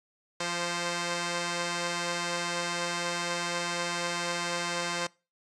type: tone pair together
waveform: 5% pulse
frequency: 173.07 / 523.3 Hz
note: F3 / C5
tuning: -15 / 0 cents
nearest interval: octave + perfect fifth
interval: 1915 cents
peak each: -21 dBFS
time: 0.4-5.07 s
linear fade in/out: 5 ms
effects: noise-tail reverb RT60 0.3 s tail -23 dB re dry + resampled to 24000 Hz